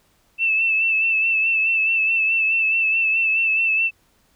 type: tone with vibrato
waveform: sine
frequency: 2647 Hz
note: E7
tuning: 7 cents sharp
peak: -16 dBFS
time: 0.38-3.91 s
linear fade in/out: 50 ms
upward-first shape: sine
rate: 4.7 Hz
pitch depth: 36 cents each way
effects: pink hiss -61 dBFS RMS until 4.35 s